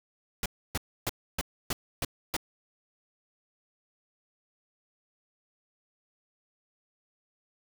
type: noise bursts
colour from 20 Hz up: pink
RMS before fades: -30 dBFS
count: 7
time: 0.43-2.366 s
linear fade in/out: 2 ms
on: 28 ms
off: 290 ms
effects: none